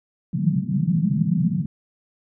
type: band-pass noise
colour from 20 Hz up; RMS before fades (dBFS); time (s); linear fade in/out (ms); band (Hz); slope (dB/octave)
white; -21; 0.33-1.66; 5; 140 to 190; 48
effects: none